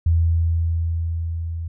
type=tone with level ramp; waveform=sine; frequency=83 Hz; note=E2; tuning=12 cents sharp; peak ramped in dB=-13 to -25 dBFS; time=0.06-1.68 s; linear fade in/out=5 ms; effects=none